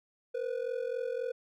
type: ring-modulated tone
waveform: triangle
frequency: 491.3 Hz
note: B4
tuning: 9 cents flat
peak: -27 dBFS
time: 0.34-1.32 s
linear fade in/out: 10 ms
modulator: 21.9 Hz
effects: none